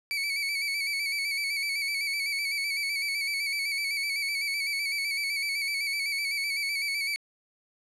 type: tone with vibrato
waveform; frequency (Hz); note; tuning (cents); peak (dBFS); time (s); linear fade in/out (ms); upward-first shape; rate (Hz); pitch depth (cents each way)
30% pulse; 2262; C#7; +34; -25; 0.11-7.16; 0; square; 7.9; 41
effects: low-pass 11000 Hz 12 dB/octave